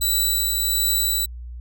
10% pulse tone with tremolo, 3951 Hz, B7, in tune, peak -10 dBFS, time 0.01-1.26 s, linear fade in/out 10 ms, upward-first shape triangle, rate 1.4 Hz, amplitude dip 30%, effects added 60 Hz sine -32 dBFS peak until 1.6 s

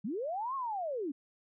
sine linear two-way sweep, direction up then down, 174.61 to 1108.7 to 257.6 Hz, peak -33 dBFS, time 0.04-1.12 s, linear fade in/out 10 ms, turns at 0.55 s, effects none

